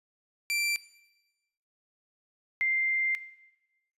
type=tone pair in turn; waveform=sawtooth / sine; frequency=2350 / 2094 Hz; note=D7 / C7; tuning=+1 / +1 cents; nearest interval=major second; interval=200 cents; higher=first; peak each=-24 / -24 dBFS; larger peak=neither; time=0.5-0.76 / 2.61-3.15 s; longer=second; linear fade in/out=0 ms; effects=noise-tail reverb RT60 1.0 s tail -17 dB re dry + resampled to 32000 Hz